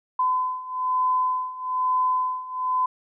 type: beating tone pair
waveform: sine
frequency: 1015 / 1016.1 Hz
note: B5 / B5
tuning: +47 / +49 cents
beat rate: 1.1 Hz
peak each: -26 / -23 dBFS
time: 0.19-2.86 s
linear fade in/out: 5 ms
effects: none